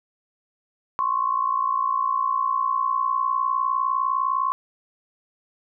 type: tone pair together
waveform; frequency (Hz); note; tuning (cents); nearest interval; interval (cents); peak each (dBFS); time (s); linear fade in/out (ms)
sine; 1046.5 / 1106.3; C6 / C#6; 0 / -4; minor second; 96; -23; 0.99-4.52; 0
effects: none